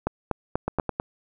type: two click trains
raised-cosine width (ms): 1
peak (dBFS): -9 / -11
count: 4 / 4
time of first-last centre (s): 0.07-0.798 / 0.68-0.999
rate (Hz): 4.12 / 9.4
effects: none